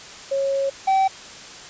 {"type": "tone pair in turn", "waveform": ["sine", "triangle"], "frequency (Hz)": [548, 769.9], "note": ["C#5", "G5"], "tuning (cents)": [-20, -31], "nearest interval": "tritone", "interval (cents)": 589, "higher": "second", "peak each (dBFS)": [-19, -13], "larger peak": "second", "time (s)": [[0.31, 0.7], [0.87, 1.08]], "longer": "first", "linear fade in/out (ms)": 10, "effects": ["white hiss -39 dBFS RMS until 1.69 s", "resampled to 16000 Hz"]}